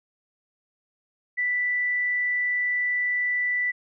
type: tone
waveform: sine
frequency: 1975.5 Hz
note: B6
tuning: in tune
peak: -22 dBFS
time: 1.37-3.72 s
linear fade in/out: 20 ms
effects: none